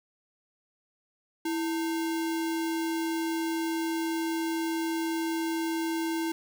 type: tone with sample-and-hold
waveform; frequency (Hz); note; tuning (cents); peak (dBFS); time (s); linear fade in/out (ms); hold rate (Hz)
sine; 328; E4; -9; -27; 1.45-6.32; 5; 1225
effects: none